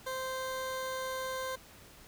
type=tone; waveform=20% pulse; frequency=521 Hz; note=C5; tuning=7 cents flat; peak=-30 dBFS; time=0.06-1.56 s; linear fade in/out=10 ms; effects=pink hiss -55 dBFS RMS until 2.07 s